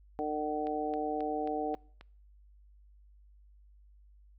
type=harmonic tone; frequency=151.2 Hz; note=D#3; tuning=49 cents flat; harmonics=2 / 3 / 4 / 5; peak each=-37 / -36 / -40 / -35 dBFS; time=0.19-1.75 s; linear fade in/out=0 ms
type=click train; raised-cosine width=0.3 ms; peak=-33 dBFS; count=6; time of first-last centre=0.67-2.01 s; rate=3.73 Hz
effects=noise-tail reverb RT60 0.6 s tail -26 dB re dry + added 50 Hz sine -56 dBFS peak until 4.38 s